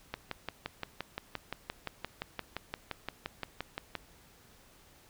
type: click train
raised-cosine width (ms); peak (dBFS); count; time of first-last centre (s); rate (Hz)
0.3; -19; 23; 0.14-3.953; 5.77
effects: pink hiss -60 dBFS RMS until 5.09 s